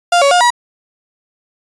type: tone with pitch steps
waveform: 35% pulse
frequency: 699 / 560 / 712 / 964 Hz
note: F5 / C#5 / F5 / B5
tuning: +1 / +18 / +33 / -42 cents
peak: -6 dBFS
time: 0.12-0.504 s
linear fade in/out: 5 ms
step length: 96 ms
effects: resampled to 22050 Hz